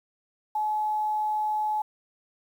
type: tone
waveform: sine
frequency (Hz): 853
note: G#5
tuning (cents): +46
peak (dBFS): -24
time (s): 0.55-1.82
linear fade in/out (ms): 5
effects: 9-bit